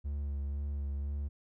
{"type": "tone with vibrato", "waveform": "triangle", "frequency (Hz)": 71, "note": "C#2", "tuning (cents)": 42, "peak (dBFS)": -31, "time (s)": [0.04, 1.29], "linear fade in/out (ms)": 20, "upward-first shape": "sine", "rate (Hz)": 2, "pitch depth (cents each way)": 23, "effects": []}